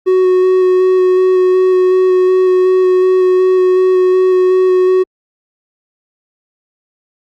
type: tone with vibrato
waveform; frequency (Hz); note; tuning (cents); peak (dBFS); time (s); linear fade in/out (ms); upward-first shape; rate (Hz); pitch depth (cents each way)
triangle; 370; F#4; 0; -5; 0.06-5.04; 20; square; 2.7; 9
effects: Opus 24 kbps